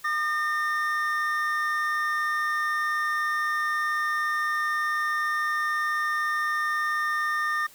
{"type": "tone pair together", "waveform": "triangle", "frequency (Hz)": [1214, 1819], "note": ["D#6", "A#6"], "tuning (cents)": [-43, -43], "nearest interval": "perfect fifth", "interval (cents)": 700, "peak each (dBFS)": -25, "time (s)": [0.04, 7.67], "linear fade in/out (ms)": 10, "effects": ["white hiss -52 dBFS RMS until 7.74 s"]}